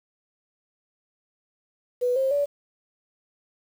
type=tone with pitch steps; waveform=sine; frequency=493.9 / 532.4 / 573.9 Hz; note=B4 / C5 / D5; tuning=0 / +30 / -40 cents; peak=-20 dBFS; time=2.01-2.46 s; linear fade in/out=20 ms; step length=150 ms; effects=8-bit